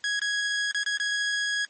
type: tone with dropouts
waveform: sawtooth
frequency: 1661.2 Hz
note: G#6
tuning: in tune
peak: -21 dBFS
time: 0.04-1.65 s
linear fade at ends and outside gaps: 1 ms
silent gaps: 0.194-0.217 / 0.713-0.746 / 0.834-0.862 / 0.973-0.999 s
effects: white hiss -59 dBFS RMS until 1.69 s + MP3 32 kbps